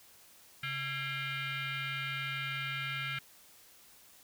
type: tone with frequency modulation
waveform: sine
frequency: 137.6 Hz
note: C#3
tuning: 12 cents flat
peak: -34 dBFS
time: 0.63-3.19 s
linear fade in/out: 5 ms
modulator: 749 Hz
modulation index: 3.9
effects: white hiss -59 dBFS RMS until 4.23 s